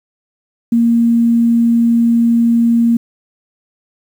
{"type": "tone", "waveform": "sine", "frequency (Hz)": 233.1, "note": "A#3", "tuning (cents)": 0, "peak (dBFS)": -8, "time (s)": [0.72, 2.97], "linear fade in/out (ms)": 5, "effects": ["7-bit"]}